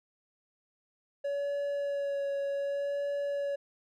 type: tone with vibrato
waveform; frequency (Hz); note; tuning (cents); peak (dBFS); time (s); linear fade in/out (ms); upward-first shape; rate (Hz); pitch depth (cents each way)
triangle; 564; C#5; +30; -28; 1.24-3.56; 10; sine; 0.66; 16
effects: none